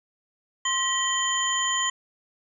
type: tone cluster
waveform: sine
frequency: 1058 / 1925 / 3109 / 6970 Hz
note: C6 / B6 / G7 / A8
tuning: +19 / -45 / -15 / -17 cents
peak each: -28 dBFS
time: 0.65-1.9 s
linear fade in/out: 5 ms
effects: none